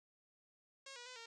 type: tone with pitch steps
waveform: 5% pulse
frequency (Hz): 543 / 484.2 / 505 / 460.3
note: C#5 / B4 / B4 / A#4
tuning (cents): -36 / -34 / +39 / -22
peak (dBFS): -39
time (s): 0.86-1.26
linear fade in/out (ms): 5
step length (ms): 100
effects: resampled to 22050 Hz